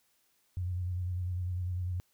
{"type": "tone with vibrato", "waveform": "sine", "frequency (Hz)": 90, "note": "F#2", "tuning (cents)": -47, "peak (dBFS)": -31, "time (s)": [0.57, 2], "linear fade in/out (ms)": 0, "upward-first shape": "square", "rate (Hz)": 10, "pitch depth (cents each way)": 31, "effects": ["white hiss -72 dBFS RMS until 2.13 s"]}